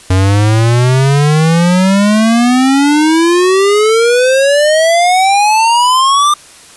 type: exponential sweep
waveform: square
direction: up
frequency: 91.8 to 1206 Hz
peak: -7 dBFS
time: 0.1-6.34 s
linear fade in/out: 5 ms
effects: white hiss -37 dBFS RMS until 6.76 s + resampled to 24000 Hz